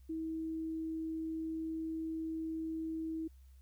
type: tone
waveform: sine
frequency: 321.4 Hz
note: E4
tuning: 44 cents flat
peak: -36 dBFS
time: 0.09-3.28 s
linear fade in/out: 10 ms
effects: added 65 Hz sine -55 dBFS peak until 3.61 s + white hiss -75 dBFS RMS until 3.61 s